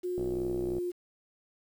sine tone with pitch glide, 359.9 to 355.2 Hz, F#4 to F4, -48 to +29 cents, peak -30 dBFS, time 0.03-0.92 s, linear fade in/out 20 ms, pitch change -23 cents, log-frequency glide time 0.29-0.36 s
click train, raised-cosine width 2 ms, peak -25 dBFS, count 39, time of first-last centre 0.18-0.783 s, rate 63 Hz
effects 9-bit

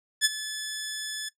10% pulse tone with ADSR envelope, 1727 Hz, A6, 33 cents flat, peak -7 dBFS, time 0.21-1.29 s, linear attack 41 ms, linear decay 29 ms, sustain -15 dB, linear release 7 ms, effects noise-tail reverb RT60 0.1 s tail -17 dB re dry + low-pass 10000 Hz 12 dB/octave

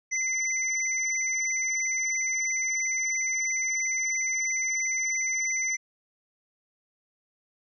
sine tone pair together, 2065 / 5974 Hz, C7 / F#8, -23 / +16 cents, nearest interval octave + tritone, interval 1839 cents, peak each -28 dBFS, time 0.11-5.77 s, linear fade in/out 20 ms, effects none

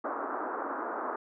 white band-pass noise, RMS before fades -35 dBFS, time 0.04-1.16 s, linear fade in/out 5 ms, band 260 to 1400 Hz, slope 48 dB/octave, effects none

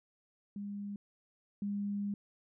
sine tone pair in turn, 202.7 / 202.7 Hz, G#3 / G#3, -42 / -42 cents, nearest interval unison, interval 0 cents, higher neither, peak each -38 / -33 dBFS, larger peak second, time 0.56-0.96 / 1.62-2.14 s, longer second, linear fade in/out 2 ms, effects none

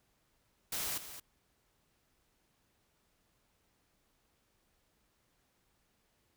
white noise with echo, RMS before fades -37 dBFS, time 0.72-0.98 s, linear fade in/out 5 ms, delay 220 ms, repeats 1, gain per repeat -11 dB, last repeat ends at 1.2 s, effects pink hiss -75 dBFS RMS until 6.36 s

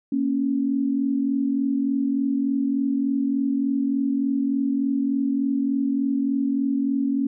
sine tone pair together, 233.8 / 277.2 Hz, A#3 / C#4, +5 / 0 cents, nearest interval minor third, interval 295 cents, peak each -25 / -21 dBFS, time 0.12-7.27 s, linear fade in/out 5 ms, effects none

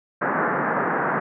white band-pass noise, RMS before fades -23 dBFS, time 0.21-1.2 s, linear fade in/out 10 ms, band 140 to 1700 Hz, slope 48 dB/octave, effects none

